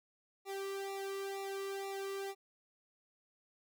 sawtooth tone with flanger, 392 Hz, G4, in tune, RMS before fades -41 dBFS, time 0.45-2.35 s, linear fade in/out 50 ms, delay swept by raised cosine 0.63 to 1.21 ms, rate 2.1 Hz, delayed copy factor -0.95, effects none

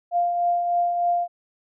sine tone with tremolo, 698.5 Hz, F5, in tune, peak -17 dBFS, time 0.11-1.28 s, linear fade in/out 50 ms, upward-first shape triangle, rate 3.3 Hz, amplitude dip 45%, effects none

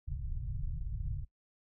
pink low-pass noise, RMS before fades -37 dBFS, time 0.07-1.25 s, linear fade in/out 10 ms, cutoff 150 Hz, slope 96 dB/octave, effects noise-tail reverb RT60 0.1 s tail -18 dB re dry

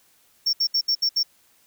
triangle tone bursts, 5470 Hz, F8, 37 cents flat, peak -17 dBFS, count 6, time 0.46-1.232 s, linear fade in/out 10 ms, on 72 ms, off 68 ms, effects white hiss -60 dBFS RMS until 1.66 s

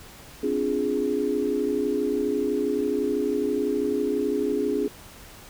sine chord, D half-diminished seventh, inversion third, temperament equal, 261.6 / 293.7 / 349.2 / 415.3 Hz, C4 / D4 / F4 / Ab4, 0 / 0 / 0 / 0 cents, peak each -29 / -28 / -31 / -25 dBFS, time 0.43-4.88 s, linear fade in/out 5 ms, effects pink hiss -46 dBFS RMS until 5.49 s

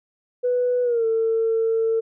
sine tone with pitch glide, 493.9 to 450.3 Hz, B4 to A4, 0 to +40 cents, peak -17 dBFS, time 0.43-2.01 s, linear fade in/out 20 ms, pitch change -160 cents, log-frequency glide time 0.83-1.05 s, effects tanh soft clip ceiling -13 dBFS

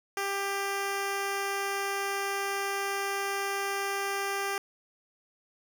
10% pulse tone, 396.1 Hz, G4, 18 cents sharp, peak -21 dBFS, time 0.17-4.58 s, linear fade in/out 2 ms, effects none

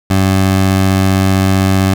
20% pulse tone, 95.5 Hz, G2, 45 cents flat, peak -4 dBFS, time 0.1-1.94 s, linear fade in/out 5 ms, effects none

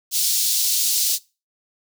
pink high-pass noise, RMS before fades -20 dBFS, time 0.11-1.19 s, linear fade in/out 50 ms, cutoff 4100 Hz, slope 24 dB/octave, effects noise-tail reverb RT60 0.3 s tail -22 dB re dry

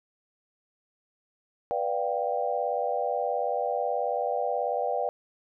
sine chord, G dominant seventh, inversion first, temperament just, 490 / 588 / 705.6 / 784 Hz, B4 / D5 / F5 / G5, -14 / +2 / +18 / 0 cents, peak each -31 dBFS, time 1.71-5.09 s, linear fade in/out 0 ms, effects none

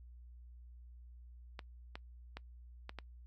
clicks, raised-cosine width 0.3 ms, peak -28 dBFS, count 5, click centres 1.592 / 1.955 / 2.37 / 2.894 / 2.987 s, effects noise-tail reverb RT60 0.1 s tail -23 dB re dry + added 60 Hz sine -52 dBFS peak until 3.26 s

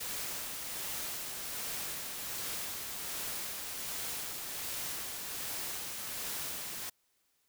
white noise with tremolo, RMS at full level -38 dBFS, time 0-6.9 s, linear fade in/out 10 ms, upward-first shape sine, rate 1.3 Hz, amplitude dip 30%, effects white hiss -75 dBFS RMS until 7.48 s

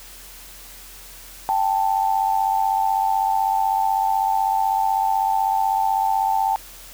sine tone pair together, 784 / 880 Hz, G5 / A5, 0 / 0 cents, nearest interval major second, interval 200 cents, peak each -20 dBFS, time 1.49-6.56 s, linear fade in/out 0 ms, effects added 42 Hz sine -46 dBFS peak until 6.93 s + white hiss -42 dBFS RMS until 6.93 s

